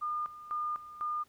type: tone with tremolo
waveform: sine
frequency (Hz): 1212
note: D#6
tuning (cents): -46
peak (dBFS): -31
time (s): 0.01-1.24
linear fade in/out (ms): 20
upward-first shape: square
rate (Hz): 2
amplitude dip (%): 80
effects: pink hiss -67 dBFS RMS until 1.28 s